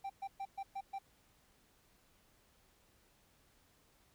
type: tone bursts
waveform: triangle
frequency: 784 Hz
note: G5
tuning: in tune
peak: -37 dBFS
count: 6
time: 0.04-0.988 s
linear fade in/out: 10 ms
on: 58 ms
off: 120 ms
effects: pink hiss -70 dBFS RMS until 4.14 s